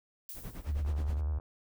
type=noise with exponential decay; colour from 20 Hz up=violet; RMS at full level=-42 dBFS; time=0.29-0.98 s; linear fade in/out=1 ms; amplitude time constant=150 ms
type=noise with tremolo; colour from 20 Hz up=brown; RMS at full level=-40 dBFS; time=0.34-1.22 s; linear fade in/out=50 ms; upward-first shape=sine; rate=9.5 Hz; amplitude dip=85%
type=tone with vibrato; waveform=sine; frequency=73.42 Hz; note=D2; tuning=in tune; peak=-29 dBFS; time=0.67-1.39 s; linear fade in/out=10 ms; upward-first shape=sine; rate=9.9 Hz; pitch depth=100 cents each way
type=click train; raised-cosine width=1 ms; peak=-37 dBFS; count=44; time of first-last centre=0.85-1.399 s; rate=78.3 Hz
effects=none